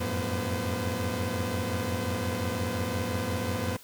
sawtooth tone cluster, 88.6 / 94.3 / 109.2 / 240.8 / 511 Hz, F2 / F#2 / A2 / B3 / C5, +25 / +33 / -13 / -44 / -41 cents, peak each -31 dBFS, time 0-3.77 s, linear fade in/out 10 ms, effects white hiss -52 dBFS RMS until 3.83 s

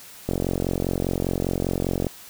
click train, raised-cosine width 2 ms, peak -10 dBFS, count 81, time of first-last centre 0.29-2.068 s, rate 45 Hz, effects white hiss -44 dBFS RMS until 2.29 s

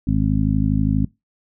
harmonic tone, 52.4 Hz, G#1, 16 cents sharp, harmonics 1 / 2 / 3 / 4 / 5, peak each -22 / -22 / -22 / -22 / -22 dBFS, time 0.07-1.05 s, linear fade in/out 5 ms, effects noise-tail reverb RT60 0.2 s tail -22 dB re dry

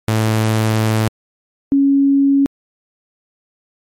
sawtooth / sine tone pair in turn, 110 / 277.2 Hz, A2 / C#4, 0 / 0 cents, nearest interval octave + major third, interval 1600 cents, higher second, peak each -9 dBFS, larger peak neither, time 0.08-1.08 / 1.72-2.46 s, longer first, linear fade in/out 0 ms, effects MP3 64 kbps

